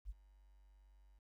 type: tone with ADSR envelope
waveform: sine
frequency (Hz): 49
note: G1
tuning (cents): 0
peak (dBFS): -40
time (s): 0.05-1.19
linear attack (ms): 47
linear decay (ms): 30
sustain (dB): -22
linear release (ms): 8
effects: 13-bit